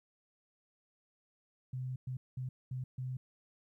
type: tone bursts at uneven times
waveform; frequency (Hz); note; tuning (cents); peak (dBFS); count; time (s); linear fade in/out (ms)
sine; 128.3; C3; -34; -36; 5; 1.73-1.96 / 2.07-2.17 / 2.37-2.49 / 2.71-2.84 / 2.98-3.17; 5
effects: 13-bit